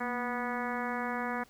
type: harmonic tone with a mistuned harmonic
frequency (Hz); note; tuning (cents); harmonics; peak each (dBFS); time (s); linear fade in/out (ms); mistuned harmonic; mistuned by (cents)
244.9; B3; -14; 1 / 2 / 3 / 4 / 5 / 6 / 7 / 8 / 9; -37 / -40 / -39 / -39 / -41 / -42 / -41 / -45 / -46; 0-1.44; 10; 1; -63
effects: pink hiss -61 dBFS RMS until 1.49 s